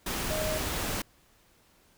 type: tone in noise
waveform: sine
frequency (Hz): 622.3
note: D#5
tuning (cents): 0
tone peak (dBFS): -31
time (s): 0.3-0.58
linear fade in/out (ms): 5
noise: pink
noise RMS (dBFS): -32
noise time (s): 0.06-1.02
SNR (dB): -2
effects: pink hiss -63 dBFS RMS until 1.97 s